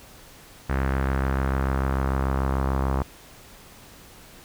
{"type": "tone with low-pass filter sweep", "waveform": "sawtooth", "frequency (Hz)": 66.8, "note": "C2", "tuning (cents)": 36, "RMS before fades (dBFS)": -24, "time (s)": [0.69, 3.03], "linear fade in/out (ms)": 10, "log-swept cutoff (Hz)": [1700, 1100], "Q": 2.2, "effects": ["pink hiss -48 dBFS RMS until 4.44 s"]}